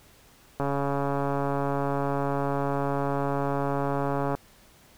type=click train; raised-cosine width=1 ms; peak=-14 dBFS; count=526; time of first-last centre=0.6-4.35 s; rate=140 Hz; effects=pink hiss -56 dBFS RMS until 4.97 s